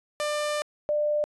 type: tone pair in turn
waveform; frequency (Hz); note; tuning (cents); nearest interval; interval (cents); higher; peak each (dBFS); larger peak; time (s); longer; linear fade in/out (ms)
sawtooth / sine; 596 / 596; D5 / D5; +25 / +25; unison; 0; neither; -22; neither; 0.2-0.62 / 0.89-1.24; first; 0
effects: resampled to 24000 Hz